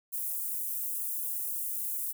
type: high-pass noise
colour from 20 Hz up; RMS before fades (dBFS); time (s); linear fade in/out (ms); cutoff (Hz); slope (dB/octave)
white; -34; 0.12-2.13; 20; 9800; 24
effects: none